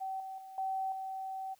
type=tone with level steps; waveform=sine; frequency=766 Hz; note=G5; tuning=40 cents flat; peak=-35 / -40 / -46 / -32 / -37 dBFS; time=0-1.55 s; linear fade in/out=20 ms; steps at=0.2 / 0.38 / 0.58 / 0.92 s; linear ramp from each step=2 ms; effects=white hiss -68 dBFS RMS until 1.59 s